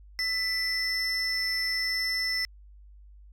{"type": "tone pair together", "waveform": "triangle", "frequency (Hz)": [1997, 5302], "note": ["B6", "E8"], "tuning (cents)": [19, 9], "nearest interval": "octave + perfect fourth", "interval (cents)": 1690, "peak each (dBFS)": -26, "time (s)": [0.19, 2.45], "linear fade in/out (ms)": 0, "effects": ["tanh soft clip ceiling -22 dBFS", "added 50 Hz sine -48 dBFS peak until 3.32 s"]}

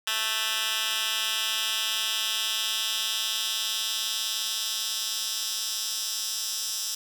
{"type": "tone with high-pass filter sweep", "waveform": "10% pulse", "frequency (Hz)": 219.8, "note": "A3", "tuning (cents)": -2, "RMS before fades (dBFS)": -29, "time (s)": [0.07, 6.95], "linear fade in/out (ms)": 5, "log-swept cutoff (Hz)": [2300, 5400], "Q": 1.7, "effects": ["8-bit"]}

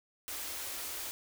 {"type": "band-stop noise", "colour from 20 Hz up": "white", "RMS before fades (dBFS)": -40, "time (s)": [0.28, 1.11], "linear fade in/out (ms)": 0, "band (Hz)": [110, 250], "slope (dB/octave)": 96, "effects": []}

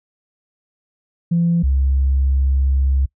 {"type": "tone pair in turn", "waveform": "sine", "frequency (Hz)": [170, 67.46], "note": ["F3", "C#2"], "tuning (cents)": [-46, -46], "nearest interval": "octave + major third", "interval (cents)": 1600, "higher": "first", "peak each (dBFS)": -12, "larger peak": "neither", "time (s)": [[1.31, 1.63], [1.63, 3.06]], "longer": "second", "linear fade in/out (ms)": 10, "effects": ["noise-tail reverb RT60 0.1 s tail -24 dB re dry", "tanh soft clip ceiling -9 dBFS"]}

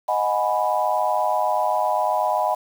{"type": "chord", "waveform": "sine", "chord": "G# minor seventh", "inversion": "second", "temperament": "equal with one note detuned", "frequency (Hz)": [622.3, 730.2, 830.6, 987.8], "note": ["D#5", "F#5", "G#5", "B5"], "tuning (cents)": [0, -23, 0, 0], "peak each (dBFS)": -24, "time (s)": [0.08, 2.55], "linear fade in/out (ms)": 10, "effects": ["7-bit"]}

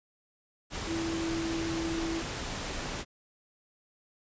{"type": "tone in noise", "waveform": "sine", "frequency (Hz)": 329.6, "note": "E4", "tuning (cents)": 0, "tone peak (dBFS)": -31, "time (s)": [0.86, 2.23], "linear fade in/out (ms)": 50, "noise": "pink", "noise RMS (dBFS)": -36, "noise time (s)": [0.7, 3.05], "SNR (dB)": 2, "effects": ["resampled to 16000 Hz"]}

